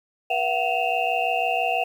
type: tone cluster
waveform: sine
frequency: 483.2 / 682 / 748 / 2589 / 2762 Hz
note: B4 / F5 / F#5 / E7 / F7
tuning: -38 / -41 / +19 / -32 / -20 cents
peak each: -31 / -26 / -24 / -31 / -28 dBFS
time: 0.3-1.84 s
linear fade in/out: 5 ms
effects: 8-bit